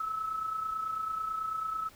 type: tone with amplitude modulation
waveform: sine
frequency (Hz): 1300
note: E6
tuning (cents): -24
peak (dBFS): -29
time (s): 0-1.89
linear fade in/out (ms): 5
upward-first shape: sine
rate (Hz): 29.1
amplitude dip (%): 55
effects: pink hiss -56 dBFS RMS until 1.95 s